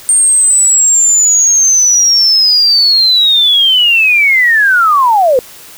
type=linear sweep; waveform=sine; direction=down; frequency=8730 to 480 Hz; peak=-5 dBFS; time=0.09-5.39 s; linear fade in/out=0 ms; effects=white hiss -34 dBFS RMS until 5.77 s